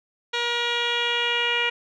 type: tone with low-pass filter sweep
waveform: 10% pulse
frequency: 476.3 Hz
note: A#4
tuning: 37 cents sharp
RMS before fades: -24 dBFS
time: 0.33-1.7 s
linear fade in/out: 10 ms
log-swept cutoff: 4100 to 2700 Hz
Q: 3.9
effects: none